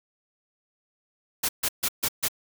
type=noise bursts; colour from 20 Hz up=white; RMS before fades=-25 dBFS; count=5; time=1.43-2.285 s; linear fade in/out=10 ms; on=59 ms; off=140 ms; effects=none